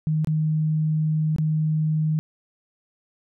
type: tone with dropouts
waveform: sine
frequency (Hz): 155.56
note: D#3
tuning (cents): 0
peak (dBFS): -19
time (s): 0.07-2.19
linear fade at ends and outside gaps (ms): 0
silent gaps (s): 0.246-0.272 / 1.362-1.384
effects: none